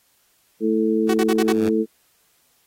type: harmonic tone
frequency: 110 Hz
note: A2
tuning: in tune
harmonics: 2 / 3 / 4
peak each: -21 / -21 / -21 dBFS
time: 0.6-1.86 s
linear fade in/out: 50 ms
type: tone bursts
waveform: sawtooth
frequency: 374.7 Hz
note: F#4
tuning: 22 cents sharp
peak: -16 dBFS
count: 5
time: 1.09-1.526 s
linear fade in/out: 5 ms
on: 48 ms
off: 49 ms
type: tone with exponential growth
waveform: 10% pulse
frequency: 100.7 Hz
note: G2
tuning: 47 cents sharp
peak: -17 dBFS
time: 1.26-1.69 s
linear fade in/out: 5 ms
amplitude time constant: 93 ms
effects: white hiss -62 dBFS RMS until 2.66 s + AAC 48 kbps